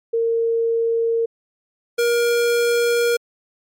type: tone pair in turn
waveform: sine / square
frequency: 459.2 / 473.5 Hz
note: A#4 / A#4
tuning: -26 / +27 cents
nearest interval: minor second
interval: 53 cents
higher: second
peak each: -16 dBFS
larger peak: neither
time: 0.13-1.26 / 1.98-3.17 s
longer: second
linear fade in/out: 10 ms
effects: MP3 64 kbps